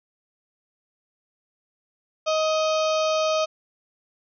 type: harmonic tone with a mistuned harmonic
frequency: 628 Hz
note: D#5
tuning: 16 cents sharp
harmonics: 1 / 2 / 4 / 5 / 6 / 7 / 8 / 9 / 10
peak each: -21 / -27 / -33 / -35 / -37 / -38 / -39 / -40 / -41 dBFS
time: 2.26-3.46 s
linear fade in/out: 20 ms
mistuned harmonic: 6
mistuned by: -21 cents
effects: none